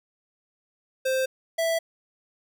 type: tone pair in turn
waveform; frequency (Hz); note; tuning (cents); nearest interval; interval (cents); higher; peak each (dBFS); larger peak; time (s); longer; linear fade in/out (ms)
square; 523.3 / 659.3; C5 / E5; 0 / 0; major third; 400; second; -23; neither; 1.05-1.26 / 1.58-1.79; neither; 10
effects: none